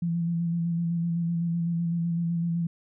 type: tone with vibrato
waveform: sine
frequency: 169.2 Hz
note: E3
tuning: 45 cents sharp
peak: -24 dBFS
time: 0.02-2.67 s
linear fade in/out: 5 ms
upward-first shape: square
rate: 7.9 Hz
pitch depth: 21 cents each way
effects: none